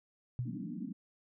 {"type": "tone with exponential decay", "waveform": "sine", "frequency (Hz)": 123.47, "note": "B2", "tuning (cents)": 0, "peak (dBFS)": -30, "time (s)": [0.39, 0.74], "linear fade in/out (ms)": 0, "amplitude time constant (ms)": 76}
{"type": "band-pass noise", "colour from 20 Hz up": "white", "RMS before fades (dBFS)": -41, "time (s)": [0.45, 0.93], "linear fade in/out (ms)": 10, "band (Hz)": [160, 300], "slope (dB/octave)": 96}
{"effects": []}